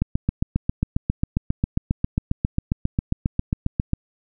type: click train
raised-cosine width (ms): 5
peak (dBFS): -7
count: 30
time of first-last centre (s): 0.02-3.934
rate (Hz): 7.41
effects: none